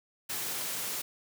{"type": "high-pass noise", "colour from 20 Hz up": "white", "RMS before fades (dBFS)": -35, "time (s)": [0.29, 1.02], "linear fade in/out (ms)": 10, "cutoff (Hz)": 100, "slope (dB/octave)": 96, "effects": []}